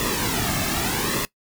pink noise with flanger, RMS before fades -24 dBFS, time 0-1.25 s, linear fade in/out 0 ms, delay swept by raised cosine 1.3 to 2.09 ms, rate 0.82 Hz, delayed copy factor -0.7, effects noise-tail reverb RT60 0.1 s tail -19 dB re dry

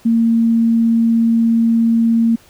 sine tone, 229.2 Hz, A#3, 29 cents flat, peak -10 dBFS, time 0.05-2.36 s, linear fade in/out 10 ms, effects pink hiss -48 dBFS RMS until 2.49 s

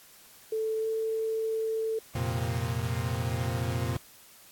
sine tone with pitch glide, 440 to 443.8 Hz, A4 to A4, 0 to +15 cents, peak -27 dBFS, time 0.52-1.99 s, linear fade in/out 5 ms, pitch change +15 cents, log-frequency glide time 0.81-0.86 s
40% pulse chord, F suspended fourth, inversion none, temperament equal, 87.31 / 116.54 / 130.81 Hz, F2 / Bb2 / C3, 0 / 0 / 0 cents, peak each -33 / -30 / -33 dBFS, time 2.15-3.97 s, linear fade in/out 5 ms
effects white hiss -54 dBFS RMS until 4.51 s + AAC 64 kbps

